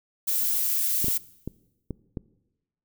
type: noise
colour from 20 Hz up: violet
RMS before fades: -25 dBFS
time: 0.27-1.18 s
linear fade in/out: 10 ms
type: clicks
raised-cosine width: 3 ms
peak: -18 dBFS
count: 5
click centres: 1.044 / 1.083 / 1.476 / 1.907 / 2.172 s
effects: noise-tail reverb RT60 1.0 s tail -21 dB re dry